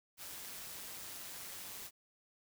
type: noise with amplitude modulation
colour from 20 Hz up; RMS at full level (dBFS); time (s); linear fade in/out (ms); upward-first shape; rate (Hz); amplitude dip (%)
white; -45; 0.17-1.91; 50; sine; 188; 50
effects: none